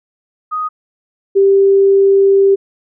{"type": "tone pair in turn", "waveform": "sine", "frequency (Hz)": [1247, 392.8], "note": ["D#6", "G4"], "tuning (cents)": [3, 4], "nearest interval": "octave + minor sixth", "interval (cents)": 1999, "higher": "first", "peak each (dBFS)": [-16, -6], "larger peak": "second", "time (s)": [[0.51, 0.69], [1.35, 2.56]], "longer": "second", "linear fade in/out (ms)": 20, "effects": []}